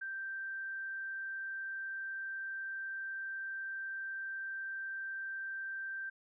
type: tone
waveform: sine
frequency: 1568 Hz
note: G6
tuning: in tune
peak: -38 dBFS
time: 0.01-6.1 s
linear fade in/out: 10 ms
effects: none